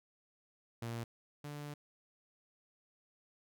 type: tone pair in turn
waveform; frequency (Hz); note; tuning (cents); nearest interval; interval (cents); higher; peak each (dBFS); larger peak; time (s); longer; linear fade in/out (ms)
sawtooth; 116.54 / 146.58; A#2 / D3; 0 / -3; major third; 397; second; -35 / -39; first; 0.82-1.04 / 1.44-1.74; second; 5
effects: none